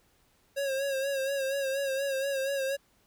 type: tone with vibrato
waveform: square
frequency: 545 Hz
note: C#5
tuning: 29 cents flat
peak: -29 dBFS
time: 0.56-2.77 s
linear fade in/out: 20 ms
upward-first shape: sine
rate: 4.2 Hz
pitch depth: 49 cents each way
effects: pink hiss -67 dBFS RMS until 3.06 s